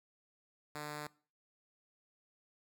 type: tone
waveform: 5% pulse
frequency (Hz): 149.2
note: D3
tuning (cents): +28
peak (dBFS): -30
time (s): 0.75-1.07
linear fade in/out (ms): 2
effects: noise-tail reverb RT60 0.4 s tail -21 dB re dry